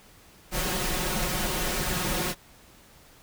pink noise with comb filter, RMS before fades -28 dBFS, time 0.51-2.35 s, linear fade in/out 50 ms, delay 5.5 ms, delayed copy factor +0.85, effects pink hiss -54 dBFS RMS until 3.22 s

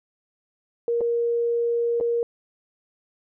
sine tone with dropouts, 470.2 Hz, A#4, 15 cents sharp, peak -20 dBFS, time 0.88-2.23 s, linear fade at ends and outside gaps 1 ms, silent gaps 1.008-1.013 / 2.001-2.009 s, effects none

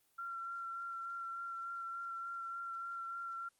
sine tone with vibrato, 1367 Hz, F6, 37 cents flat, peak -40 dBFS, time 0.18-3.49 s, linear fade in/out 10 ms, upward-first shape sine, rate 3.4 Hz, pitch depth 15 cents each way, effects white hiss -74 dBFS RMS until 3.59 s + Opus 24 kbps

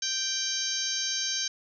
harmonic tone, 784 Hz, G5, in tune, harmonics 2 / 3 / 4 / 5 / 6 / 7 / 8, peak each -39 / -43 / -36 / -35 / -36 / -34 / -32 dBFS, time 0.02-1.48 s, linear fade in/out 5 ms, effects none

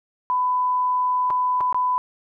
sine tone with dropouts, 1000 Hz, B5, 21 cents sharp, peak -18 dBFS, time 0.3-1.98 s, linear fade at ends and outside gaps 0 ms, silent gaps 1.302-1.306 / 1.606-1.61 / 1.727-1.745 s, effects none

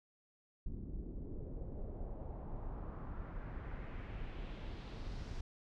brown noise with low-pass filter sweep, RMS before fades -44 dBFS, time 0.66-5.41 s, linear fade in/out 5 ms, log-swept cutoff 260 to 5700 Hz, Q 1.8, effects none

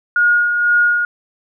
sine tone with tremolo, 1435 Hz, F6, 47 cents sharp, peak -9 dBFS, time 0.16-1.05 s, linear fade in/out 2 ms, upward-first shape sine, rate 2 Hz, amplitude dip 45%, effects none

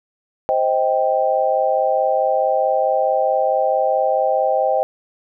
sine chord, C minor, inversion none, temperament just, 523.3 / 627.9 / 784.9 Hz, C5 / Eb5 / G5, 0 / +16 / +2 cents, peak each -19 dBFS, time 0.49-4.83 s, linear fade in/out 0 ms, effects none

